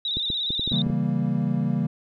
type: tone with vibrato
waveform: sine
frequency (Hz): 3729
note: A#7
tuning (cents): 0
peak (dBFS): -24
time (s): 0.05-0.82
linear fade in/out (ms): 2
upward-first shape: square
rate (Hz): 17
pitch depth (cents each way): 55
type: clicks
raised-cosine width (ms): 3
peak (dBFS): -18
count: 8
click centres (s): 0.17 / 0.302 / 0.505 / 0.595 / 0.676 / 0.72 / 0.866 / 0.902
type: chord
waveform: triangle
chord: C# diminished seventh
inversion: none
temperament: equal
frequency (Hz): 138.59 / 164.81 / 196 / 233.1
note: C#3 / E3 / G3 / Bb3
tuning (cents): 0 / 0 / 0 / 0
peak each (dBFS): -25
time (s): 0.71-1.87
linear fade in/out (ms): 10
effects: none